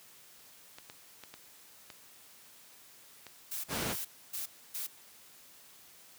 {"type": "clicks", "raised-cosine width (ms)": 0.2, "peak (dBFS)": -29, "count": 6, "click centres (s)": [0.785, 0.899, 1.237, 1.34, 1.902, 3.267]}
{"type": "noise bursts", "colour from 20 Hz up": "blue", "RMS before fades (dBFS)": -38, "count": 4, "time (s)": [3.51, 4.87], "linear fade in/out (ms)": 10, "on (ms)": 130, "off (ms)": 280}
{"type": "noise", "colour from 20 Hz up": "pink", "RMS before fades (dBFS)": -34, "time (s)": [3.68, 3.96], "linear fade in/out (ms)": 50}
{"effects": ["white hiss -57 dBFS RMS until 6.18 s", "high-pass 80 Hz 12 dB/octave"]}